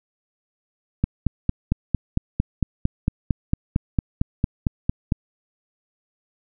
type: click train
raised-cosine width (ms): 5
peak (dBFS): -6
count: 19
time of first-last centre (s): 1.04-5.122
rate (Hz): 4.41
effects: none